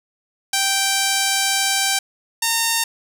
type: tone pair in turn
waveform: 5% pulse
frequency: 782 / 915.3 Hz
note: G5 / A#5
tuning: -4 / -32 cents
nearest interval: minor third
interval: 272 cents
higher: second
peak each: -5 dBFS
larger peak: neither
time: 0.53-1.99 / 2.42-2.84 s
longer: first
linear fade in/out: 5 ms
effects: none